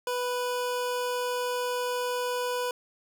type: tone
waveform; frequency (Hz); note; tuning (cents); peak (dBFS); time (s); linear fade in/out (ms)
25% pulse; 493.9; B4; 0; -24; 0.07-2.71; 2
effects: none